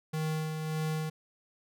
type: tone with tremolo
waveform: square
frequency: 156.6 Hz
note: D#3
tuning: 11 cents sharp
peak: -30 dBFS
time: 0.13-1.1 s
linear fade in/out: 10 ms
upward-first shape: sine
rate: 1.7 Hz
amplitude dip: 40%
effects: none